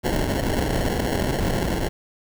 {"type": "noise with sample-and-hold", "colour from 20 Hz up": "pink", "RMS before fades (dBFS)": -23, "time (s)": [0.03, 1.89], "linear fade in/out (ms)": 20, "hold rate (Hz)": 1225, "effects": []}